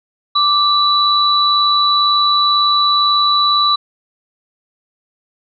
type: tone pair together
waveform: sine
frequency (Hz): 1174.7 / 3951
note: D6 / B7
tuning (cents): 0 / 0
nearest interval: octave + major sixth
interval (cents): 2100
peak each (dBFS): -13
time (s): 0.35-3.76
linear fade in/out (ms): 10
effects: none